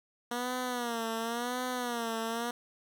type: tone with vibrato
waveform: 10% pulse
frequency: 238.5 Hz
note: A#3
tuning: 40 cents sharp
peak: -24 dBFS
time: 0.31-2.51 s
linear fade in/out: 5 ms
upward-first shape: sine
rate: 0.93 Hz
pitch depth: 100 cents each way
effects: none